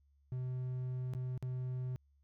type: tone with dropouts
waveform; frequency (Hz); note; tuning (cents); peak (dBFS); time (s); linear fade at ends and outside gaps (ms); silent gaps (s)
triangle; 127.2; C3; -48; -34; 0.32-1.96; 0; 1.136-1.149 / 1.377-1.426
effects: added 70 Hz sine -67 dBFS peak until 2.23 s